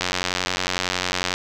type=click train; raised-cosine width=0.2 ms; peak=-4 dBFS; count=122; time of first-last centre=0.01-1.34 s; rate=91 Hz; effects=none